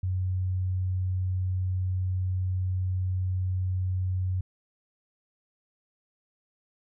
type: tone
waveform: sine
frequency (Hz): 92.5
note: F#2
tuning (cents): 0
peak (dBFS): -25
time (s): 0.03-4.41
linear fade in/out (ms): 5
effects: none